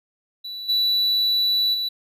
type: tone with level steps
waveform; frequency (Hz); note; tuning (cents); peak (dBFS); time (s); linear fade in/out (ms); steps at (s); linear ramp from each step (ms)
triangle; 3951; B7; 0; -29 / -16 / -21; 0.44-1.89; 10; 0.68 / 1.73; 20
effects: none